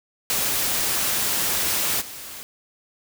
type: noise with level steps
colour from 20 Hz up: white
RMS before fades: -23 / -37 dBFS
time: 0.3-2.43 s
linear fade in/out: 0 ms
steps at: 2 s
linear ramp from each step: 20 ms
effects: none